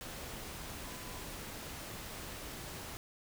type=tone in noise; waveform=sine; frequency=1004 Hz; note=B5; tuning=28 cents sharp; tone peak=-55 dBFS; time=0.84-1.25 s; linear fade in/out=0 ms; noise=pink; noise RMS=-45 dBFS; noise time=0.01-2.97 s; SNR=-13 dB; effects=none